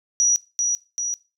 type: tone with echo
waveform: sine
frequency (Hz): 5820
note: F#8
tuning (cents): -29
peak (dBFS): -14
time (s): 0.2-0.36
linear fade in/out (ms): 0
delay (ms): 390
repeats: 2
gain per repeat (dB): -4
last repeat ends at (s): 1.14
effects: noise-tail reverb RT60 0.3 s tail -20 dB re dry